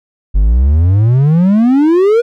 triangle exponential sweep, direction up, 46.2 to 487.3 Hz, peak -4 dBFS, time 0.34-2.22 s, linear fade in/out 20 ms, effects none

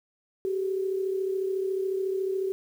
sine tone pair together, 381.3 / 415.3 Hz, G4 / G#4, -48 / 0 cents, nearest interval minor second, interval 148 cents, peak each -26 / -35 dBFS, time 0.45-2.52 s, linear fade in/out 0 ms, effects 9-bit

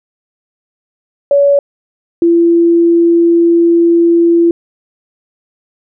sine tone pair in turn, 566 / 338.8 Hz, C#5 / E4, +36 / +48 cents, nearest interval major sixth, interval 888 cents, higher first, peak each -5 dBFS, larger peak neither, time 1.31-1.59 / 2.22-4.51 s, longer second, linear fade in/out 2 ms, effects none

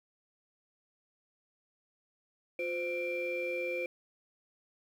sine tone cluster, 354.6 / 517 / 2362 Hz, F4 / C5 / D7, +26 / -21 / +9 cents, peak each -38 / -34 / -36 dBFS, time 2.59-3.86 s, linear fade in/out 2 ms, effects tanh soft clip ceiling -26 dBFS + 10-bit

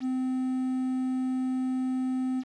triangle tone with quantisation, 257.8 Hz, C4, 26 cents flat, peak -24 dBFS, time 0-2.44 s, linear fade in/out 50 ms, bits 8, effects low-pass 5000 Hz 12 dB/octave

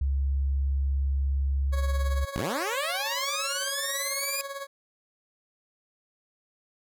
sine tone, 68.5 Hz, C#2, 20 cents flat, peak -23 dBFS, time 0.01-2.25 s, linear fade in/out 5 ms
20% pulse tone with tremolo, 554.4 Hz, C#5, in tune, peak -27 dBFS, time 1.72-4.67 s, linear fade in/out 20 ms, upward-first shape triangle, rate 18 Hz, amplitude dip 70%
10% pulse linear sweep, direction up, 43.65 to 2467 Hz, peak -20 dBFS, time 2.36-4.41 s, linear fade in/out 0 ms
effects none

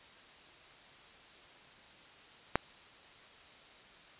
click, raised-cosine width 0.5 ms, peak -11 dBFS, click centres 2.556 s, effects white hiss -56 dBFS RMS until 4.19 s + resampled to 8000 Hz

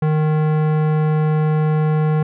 sine tone with tanh clipping, 154.3 Hz, D#3, 14 cents flat, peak -16 dBFS, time 0.02-2.23 s, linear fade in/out 5 ms, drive 18 dB, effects none

